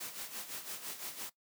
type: noise with tremolo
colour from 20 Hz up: white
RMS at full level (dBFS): -41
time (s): 0-1.3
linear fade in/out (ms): 10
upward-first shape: sine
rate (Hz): 5.9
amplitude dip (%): 65
effects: noise-tail reverb RT60 0.1 s tail -18 dB re dry + high-pass 150 Hz 12 dB/octave